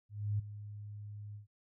sine tone with ADSR envelope, 103.83 Hz, G#2, in tune, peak -29 dBFS, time 0.09-1.47 s, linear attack 300 ms, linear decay 12 ms, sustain -14 dB, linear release 120 ms, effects none

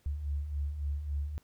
sine beating tone pair, 69.3 / 72.9 Hz, C#2 / D2, 0 / -12 cents, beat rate 3.6 Hz, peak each -40 / -32 dBFS, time 0.06-1.38 s, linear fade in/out 0 ms, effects pink hiss -69 dBFS RMS until 1.43 s

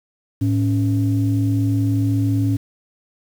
sine tone pair together, 108 / 278.5 Hz, A2 / C#4, -32 / +8 cents, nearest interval octave + major third, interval 1640 cents, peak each -16 / -19 dBFS, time 0.41-2.57 s, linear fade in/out 10 ms, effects tanh soft clip ceiling -9 dBFS + 7-bit

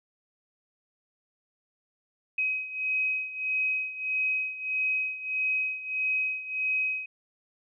sine beating tone pair, 2531 / 2532.6 Hz, D#7 / D#7, +29 / +30 cents, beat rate 1.6 Hz, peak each -28 / -32 dBFS, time 2.38-7.06 s, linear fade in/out 5 ms, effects none

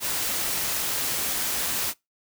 white noise, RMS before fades -27 dBFS, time 0-1.94 s, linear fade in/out 50 ms, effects noise-tail reverb RT60 0.2 s tail -24 dB re dry

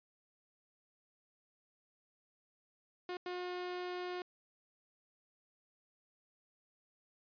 sawtooth tone bursts at uneven times, 359.5 Hz, F#4, 50 cents flat, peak -35 dBFS, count 2, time 3.09-3.17 / 3.26-4.22 s, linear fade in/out 2 ms, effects resampled to 11025 Hz

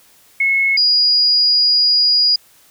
sine tone pair in turn, 2184 / 4886 Hz, C#7 / D#8, -26 / -32 cents, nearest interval octave + major second, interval 1394 cents, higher second, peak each -12 / -10 dBFS, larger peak second, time 0.4-0.77 / 0.77-2.36 s, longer second, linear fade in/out 5 ms, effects white hiss -50 dBFS RMS until 2.7 s

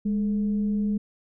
sine tone with frequency modulation, 206.9 Hz, G#3, 6 cents flat, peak -22 dBFS, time 0.05-0.98 s, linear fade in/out 10 ms, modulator 235 Hz, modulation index 0.23, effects none

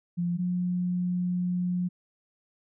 sine tone pair in turn, 174 / 179 Hz, F3 / F3, -6 / +43 cents, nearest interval unison, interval 49 cents, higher second, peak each -25 dBFS, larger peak neither, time 0.17-0.38 / 0.38-1.89 s, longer second, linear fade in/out 20 ms, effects none

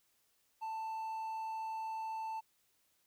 triangle tone, 886 Hz, A5, 12 cents sharp, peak -36 dBFS, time 0.61-2.41 s, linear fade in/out 20 ms, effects white hiss -75 dBFS RMS until 3.06 s

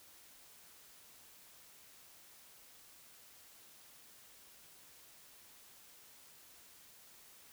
silence, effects white hiss -60 dBFS RMS until 7.52 s

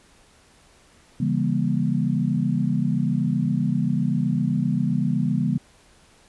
sine chord, C# diminished seventh, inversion none, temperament just, 138.59 / 166.31 / 199.57 / 239.5 Hz, C#3 / E3 / G3 / Bb3, 0 / +16 / +31 / +47 cents, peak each -25 dBFS, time 1.2-5.58 s, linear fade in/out 5 ms, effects pink hiss -55 dBFS RMS until 6.28 s + resampled to 24000 Hz

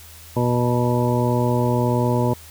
harmonic tone with a mistuned harmonic, 121.7 Hz, B2, 25 cents flat, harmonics 1 / 2 / 3 / 4 / 5 / 7 / 8, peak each -20 / -23 / -25 / -26 / -27 / -28 / -29 dBFS, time 0.36-2.34 s, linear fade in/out 10 ms, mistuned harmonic 7, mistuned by +41 cents, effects added 81 Hz sine -44 dBFS peak until 2.5 s + white hiss -44 dBFS RMS until 2.5 s

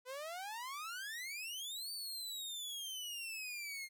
sawtooth exponential two-way sweep, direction up then down, 492.9 to 4600 to 2112 Hz, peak -39 dBFS, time 0.05-3.89 s, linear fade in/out 50 ms, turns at 1.91 s, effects none

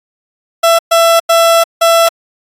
30% pulse tone bursts at uneven times, 668 Hz, E5, 23 cents sharp, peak -3 dBFS, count 4, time 0.63-0.79 / 0.91-1.2 / 1.29-1.64 / 1.81-2.09 s, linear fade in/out 10 ms, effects AAC 48 kbps

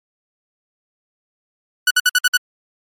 sawtooth tone bursts, 1480 Hz, F#6, in tune, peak -7 dBFS, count 6, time 1.87-2.372 s, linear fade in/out 5 ms, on 37 ms, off 56 ms, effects MP3 64 kbps

